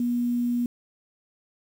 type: tone with quantisation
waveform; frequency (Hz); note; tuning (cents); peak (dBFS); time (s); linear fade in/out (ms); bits
sine; 241.2; B3; -41; -22; 0-0.66; 2; 8
effects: none